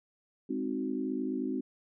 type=chord; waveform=sine; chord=Ab dominant seventh; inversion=none; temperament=equal; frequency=207.7 / 261.6 / 311.1 / 370 Hz; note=Ab3 / C4 / Eb4 / Gb4; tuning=0 / 0 / 0 / 0 cents; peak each=-39 / -33 / -37 / -38 dBFS; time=0.49-1.61 s; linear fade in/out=10 ms; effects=none